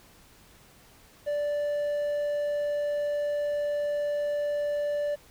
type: tone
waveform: triangle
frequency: 585 Hz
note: D5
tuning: 7 cents flat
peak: -24 dBFS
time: 1.26-5.16 s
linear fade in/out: 20 ms
effects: pink hiss -56 dBFS RMS until 5.3 s